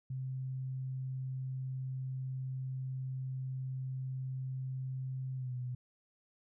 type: tone with pitch glide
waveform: sine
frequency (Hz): 130.81 to 124.97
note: C3 to B2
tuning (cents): 0 to +21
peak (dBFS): -36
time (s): 0.1-5.75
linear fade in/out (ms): 5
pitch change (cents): -79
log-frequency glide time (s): 5.36-5.54
effects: none